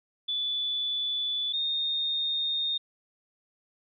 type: tone pair in turn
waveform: sine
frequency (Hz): 3469 / 3675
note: A7 / A#7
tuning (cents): -25 / -25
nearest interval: minor second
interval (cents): 100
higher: second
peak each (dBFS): -27 / -26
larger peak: second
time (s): 0.28-1.53 / 1.53-2.78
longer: neither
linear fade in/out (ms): 10
effects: none